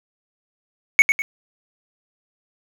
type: tone with echo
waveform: triangle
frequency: 2217 Hz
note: C#7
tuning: in tune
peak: -4 dBFS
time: 0.99-1.02 s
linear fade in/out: 0 ms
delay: 100 ms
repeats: 2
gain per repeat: -8 dB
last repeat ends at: 1.22 s
effects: 7-bit